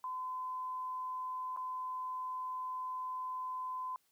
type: tone with dropouts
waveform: sine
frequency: 1020 Hz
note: C6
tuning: 44 cents flat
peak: -37 dBFS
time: 0.04-3.96 s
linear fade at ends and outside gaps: 1 ms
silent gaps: 1.563-1.572 s
effects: white hiss -75 dBFS RMS until 4.11 s